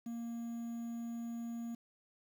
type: tone with quantisation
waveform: triangle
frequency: 233.1 Hz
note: A#3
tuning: in tune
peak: -37 dBFS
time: 0.06-1.75 s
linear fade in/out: 5 ms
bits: 10
effects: none